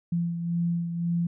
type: beating tone pair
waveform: sine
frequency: 170.5 / 172.4 Hz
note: F3 / F3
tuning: -41 / -22 cents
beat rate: 1.9 Hz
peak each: -25 / -34 dBFS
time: 0.12-1.27 s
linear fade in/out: 5 ms
effects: none